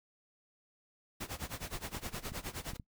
pink noise with tremolo, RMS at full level -39 dBFS, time 1.2-2.77 s, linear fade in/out 10 ms, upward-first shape sine, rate 9.6 Hz, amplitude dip 90%
clicks, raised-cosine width 5 ms, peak -31 dBFS, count 6, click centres 1.439 / 1.755 / 2.145 / 2.32 / 2.735 / 2.798 s
effects noise-tail reverb RT60 0.1 s tail -21 dB re dry

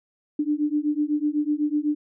sine beating tone pair, 293.8 / 301.8 Hz, D4 / D4, +1 / +47 cents, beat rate 8 Hz, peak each -24 dBFS, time 0.39-1.95 s, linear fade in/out 5 ms, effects none

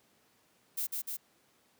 violet noise with echo, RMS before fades -34 dBFS, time 0.77-0.87 s, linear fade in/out 10 ms, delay 150 ms, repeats 2, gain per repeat -2 dB, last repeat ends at 1.17 s, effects pink hiss -68 dBFS RMS until 1.79 s + high-pass 150 Hz 12 dB/octave

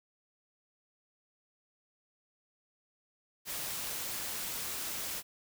white noise, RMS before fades -38 dBFS, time 3.45-5.23 s, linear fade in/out 50 ms, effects none

